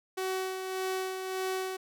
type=tone with tremolo; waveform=sawtooth; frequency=376.4 Hz; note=F#4; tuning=30 cents sharp; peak=-26 dBFS; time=0.17-1.77 s; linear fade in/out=10 ms; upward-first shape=sine; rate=1.7 Hz; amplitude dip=45%; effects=none